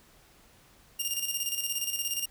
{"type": "tone with tremolo", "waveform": "10% pulse", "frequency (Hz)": 2817, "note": "F7", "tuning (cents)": 14, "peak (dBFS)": -19, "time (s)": [0.99, 2.26], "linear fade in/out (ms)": 10, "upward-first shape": "square", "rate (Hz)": 17, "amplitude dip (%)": 55, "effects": ["pink hiss -59 dBFS RMS until 2.3 s"]}